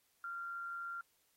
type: tone with amplitude modulation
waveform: sine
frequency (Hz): 1384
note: F6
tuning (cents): -16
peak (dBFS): -39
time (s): 0.24-1.01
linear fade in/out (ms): 2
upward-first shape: sine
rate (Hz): 165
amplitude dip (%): 30
effects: white hiss -75 dBFS RMS until 1.36 s + AAC 48 kbps